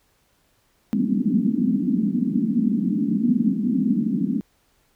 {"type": "band-pass noise", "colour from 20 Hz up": "white", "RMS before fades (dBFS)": -21, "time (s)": [0.93, 4.41], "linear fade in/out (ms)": 0, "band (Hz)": [190, 260], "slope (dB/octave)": 48, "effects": ["pink hiss -64 dBFS RMS until 4.95 s"]}